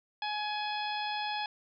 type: harmonic tone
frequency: 841 Hz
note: G#5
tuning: 22 cents sharp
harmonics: 1 / 2 / 3 / 4 / 5 / 6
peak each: -34 / -41 / -41 / -40 / -45 / -45 dBFS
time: 0.22-1.46 s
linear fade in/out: 2 ms
effects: none